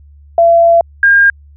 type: tone pair in turn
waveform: sine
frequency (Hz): 676 / 1611.8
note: E5 / G6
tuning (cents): +43 / +48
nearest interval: octave + minor third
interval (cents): 1505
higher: second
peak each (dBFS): -4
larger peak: neither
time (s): 0.38-0.81 / 1.03-1.3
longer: first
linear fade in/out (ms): 2
effects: added 72 Hz sine -37 dBFS peak until 1.56 s